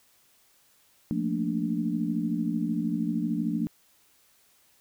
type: chord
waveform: sine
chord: Bb major seventh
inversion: second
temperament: equal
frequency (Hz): 174.61 / 220 / 233.1 / 293.7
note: F3 / A3 / Bb3 / D4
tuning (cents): 0 / 0 / 0 / 0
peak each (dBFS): -31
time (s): 1.11-3.67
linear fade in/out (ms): 0
effects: white hiss -63 dBFS RMS until 4.8 s

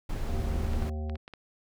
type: noise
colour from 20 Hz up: brown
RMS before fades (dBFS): -31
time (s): 0.09-0.9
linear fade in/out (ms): 5
type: harmonic tone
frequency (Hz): 76.6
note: D#2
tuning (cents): -27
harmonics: 1 / 3 / 5 / 7 / 9 / 10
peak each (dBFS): -31 / -41 / -45 / -48 / -50 / -51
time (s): 0.27-1.17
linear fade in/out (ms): 20
type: clicks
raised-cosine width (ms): 0.3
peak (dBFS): -28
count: 6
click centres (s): 0.734 / 0.824 / 1.097 / 1.156 / 1.279 / 1.337
effects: none

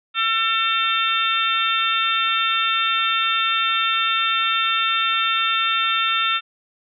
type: harmonic tone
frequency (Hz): 449.3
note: A4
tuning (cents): +36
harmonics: 3 / 4 / 5 / 6 / 7 / 8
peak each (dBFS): -21 / -29 / -30 / -24 / -30 / -23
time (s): 0.14-6.41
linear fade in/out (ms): 50
effects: none

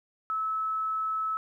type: tone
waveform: sine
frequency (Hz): 1300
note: E6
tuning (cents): -24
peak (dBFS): -27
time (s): 0.3-1.37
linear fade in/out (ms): 0
effects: 11-bit

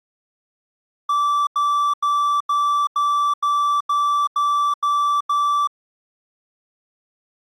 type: tone bursts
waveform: triangle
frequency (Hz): 1163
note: D6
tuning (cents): -17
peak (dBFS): -14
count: 10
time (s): 1.09-5.673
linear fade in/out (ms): 5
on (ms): 380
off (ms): 87
effects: AAC 64 kbps

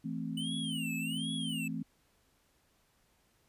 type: chord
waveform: sine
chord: A minor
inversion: second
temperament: equal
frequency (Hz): 164.81 / 220 / 261.6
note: E3 / A3 / C4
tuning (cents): 0 / 0 / 0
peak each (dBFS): -39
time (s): 0.04-1.83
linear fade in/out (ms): 10
type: tone with vibrato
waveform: square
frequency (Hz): 2952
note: F#7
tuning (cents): -5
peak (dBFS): -38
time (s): 0.37-1.68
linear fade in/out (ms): 5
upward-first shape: sine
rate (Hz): 1.3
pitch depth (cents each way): 220
effects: pink hiss -71 dBFS RMS until 3.48 s + resampled to 32000 Hz

